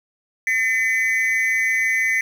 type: tone with amplitude modulation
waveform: triangle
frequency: 2030 Hz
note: B6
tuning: 47 cents sharp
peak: -11 dBFS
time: 0.47-2.21 s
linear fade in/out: 2 ms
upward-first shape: sine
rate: 226 Hz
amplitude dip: 100%
effects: 7-bit